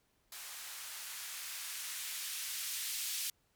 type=noise with band-pass filter sweep; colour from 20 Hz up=violet; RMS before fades=-42 dBFS; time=0.32-3.3 s; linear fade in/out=2 ms; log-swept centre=880 to 2900 Hz; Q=0.81; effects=pink hiss -75 dBFS RMS until 3.55 s